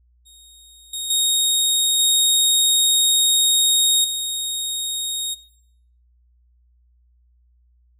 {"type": "tone with level steps", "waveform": "20% pulse", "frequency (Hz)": 3736, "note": "A#7", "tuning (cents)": 3, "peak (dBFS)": [-40, -20, -11, -9, -18], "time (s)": [0.25, 5.35], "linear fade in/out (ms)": 20, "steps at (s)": [0.93, 1.1, 1.99, 4.04], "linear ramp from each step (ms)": 5, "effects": ["noise-tail reverb RT60 0.7 s tail -17 dB re dry", "added 60 Hz sine -55 dBFS peak until 7.99 s"]}